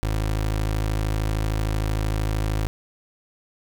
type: tone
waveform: 25% pulse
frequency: 53.1 Hz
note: G#1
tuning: 39 cents sharp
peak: -18 dBFS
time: 0.03-2.67 s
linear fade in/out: 0 ms
effects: none